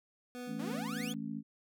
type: tone with tremolo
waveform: 25% pulse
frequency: 246.9 Hz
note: B3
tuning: in tune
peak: -37 dBFS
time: 0.35-1.14 s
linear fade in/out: 0 ms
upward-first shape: sine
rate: 3.3 Hz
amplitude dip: 50%
type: chord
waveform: sine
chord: A major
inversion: second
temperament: just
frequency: 165 / 220 / 275 Hz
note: E3 / A3 / C#4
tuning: +2 / 0 / -14 cents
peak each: -44 / -39 / -42 dBFS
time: 0.46-1.43 s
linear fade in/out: 50 ms
type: exponential sweep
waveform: sawtooth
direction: up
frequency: 261.6 to 3533 Hz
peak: -38 dBFS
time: 0.59-1.13 s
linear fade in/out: 5 ms
effects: none